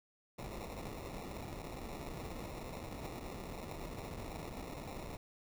pink noise with sample-and-hold, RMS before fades -45 dBFS, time 0.38-5.17 s, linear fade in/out 5 ms, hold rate 1575 Hz, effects none

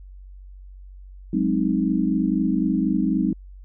sine chord, Ab dominant seventh, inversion third, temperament equal with one note detuned, 185 / 209 / 261.6 / 311.1 Hz, Gb3 / Ab3 / C4 / Eb4, 0 / +11 / 0 / 0 cents, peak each -24 dBFS, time 1.33-3.33 s, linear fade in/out 5 ms, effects added 47 Hz sine -39 dBFS peak until 3.64 s

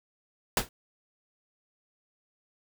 pink noise with exponential decay, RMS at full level -20 dBFS, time 0.57-0.69 s, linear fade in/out 2 ms, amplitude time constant 25 ms, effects none

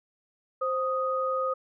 sine tone pair together, 524 / 1246.3 Hz, C5 / D#6, +2 / +2 cents, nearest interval octave + minor third, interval 1500 cents, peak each -28 dBFS, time 0.61-1.54 s, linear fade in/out 10 ms, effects none

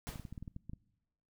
pink noise with exponential decay, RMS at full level -43 dBFS, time 0.07-0.39 s, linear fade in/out 0 ms, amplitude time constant 69 ms
clicks, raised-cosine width 5 ms, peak -32 dBFS, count 11, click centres 0.09 / 0.158 / 0.197 / 0.252 / 0.326 / 0.378 / 0.426 / 0.478 / 0.564 / 0.696 / 0.734 s
effects noise-tail reverb RT60 1.0 s tail -23 dB re dry

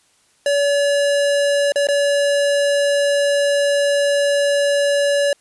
square tone with dropouts, 570 Hz, C#5, 48 cents sharp, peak -15 dBFS, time 0.46-5.33 s, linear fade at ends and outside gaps 2 ms, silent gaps 1.721-1.758 / 1.871-1.886 s, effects white hiss -58 dBFS RMS until 5.4 s + resampled to 24000 Hz

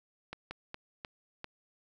slowing click train, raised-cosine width 0.3 ms, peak -24 dBFS, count 5, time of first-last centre 0.33-1.444 s, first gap 180 ms, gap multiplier 1.3, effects none

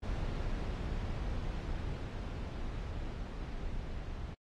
brown noise with level ramp, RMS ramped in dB -35 to -41 dBFS, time 0.02-4.35 s, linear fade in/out 20 ms, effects low-pass 5000 Hz 12 dB/octave + AAC 48 kbps

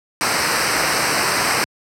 pink noise with comb filter, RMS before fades -18 dBFS, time 0.21-1.64 s, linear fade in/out 0 ms, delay 0.29 ms, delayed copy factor -0.75, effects high-pass 100 Hz 12 dB/octave + low-pass 10000 Hz 12 dB/octave

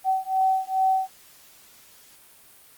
sine beating tone pair, 760 / 762.4 Hz, F#5 / G5, +46 / -48 cents, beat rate 2.4 Hz, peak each -23 dBFS, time 0.04-1.1 s, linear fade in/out 50 ms, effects white hiss -52 dBFS RMS until 2.77 s + Opus 32 kbps

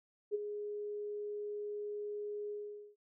sine tone with ADSR envelope, 415.3 Hz, G#4, in tune, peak -29 dBFS, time 0.31-2.96 s, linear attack 36 ms, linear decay 20 ms, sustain -9 dB, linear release 460 ms, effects none

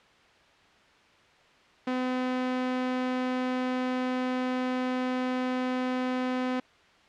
sawtooth tone, 254.1 Hz, B3, 49 cents sharp, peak -23 dBFS, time 1.87-6.6 s, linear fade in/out 5 ms, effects white hiss -58 dBFS RMS until 7.08 s + low-pass 3000 Hz 12 dB/octave

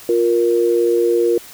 sine tone pair together, 351.5 / 469.2 Hz, F4 / A#4, +11 / +11 cents, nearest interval perfect fourth, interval 500 cents, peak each -15 dBFS, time 0.09-1.38 s, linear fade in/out 2 ms, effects white hiss -39 dBFS RMS until 1.53 s

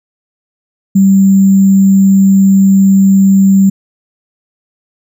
sine tone with sample-and-hold, 194.1 Hz, G3, 17 cents flat, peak -3 dBFS, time 0.95-3.7 s, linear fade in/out 10 ms, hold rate 7350 Hz, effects none

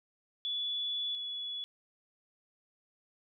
sine tone pair in turn, 3430 / 3404 Hz, A7 / G#7, -45 / +42 cents, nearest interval unison, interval 13 cents, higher first, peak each -32 / -36 dBFS, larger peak first, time 0.45-1.15 / 1.15-1.64 s, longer first, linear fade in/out 0 ms, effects none

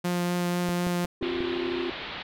sawtooth tone with vibrato, 176.3 Hz, F3, 17 cents sharp, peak -21 dBFS, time 0.04-1.06 s, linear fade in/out 10 ms, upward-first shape triangle, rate 4 Hz, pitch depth 10 cents each way
click train, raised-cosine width 2 ms, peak -20 dBFS, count 5, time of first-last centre 0.69-1.406 s, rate 5.59 Hz
triangle chord, C suspended fourth, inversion none, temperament equal with one note detuned, 261.6 / 349.2 / 382.8 Hz, C4 / F4 / G4, 0 / 0 / -41 cents, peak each -33 / -27 / -33 dBFS, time 1.21-1.9 s, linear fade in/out 5 ms
white low-pass noise, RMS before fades -37 dBFS, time 1.22-2.23 s, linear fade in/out 10 ms, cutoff 3900 Hz, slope 48 dB/octave
effects none

